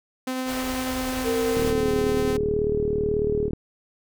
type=tone with tremolo; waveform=sawtooth; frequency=257.7 Hz; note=C4; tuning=26 cents flat; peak=-21 dBFS; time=0.27-2.37 s; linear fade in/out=5 ms; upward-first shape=triangle; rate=10 Hz; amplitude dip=25%
type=band-stop noise; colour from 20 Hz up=pink; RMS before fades=-34 dBFS; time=0.45-1.74 s; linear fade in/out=50 ms; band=110 to 360 Hz; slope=48 dB/octave
type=tone with pitch glide; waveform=sine; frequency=456.4 to 418.5 Hz; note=A#4 to G#4; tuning=-37 to +13 cents; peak=-22 dBFS; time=1.23-3.51 s; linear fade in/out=50 ms; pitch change=-150 cents; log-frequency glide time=1.64-1.92 s
type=click train; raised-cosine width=3 ms; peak=-15 dBFS; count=76; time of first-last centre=1.57-3.533 s; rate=38.2 Hz
effects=none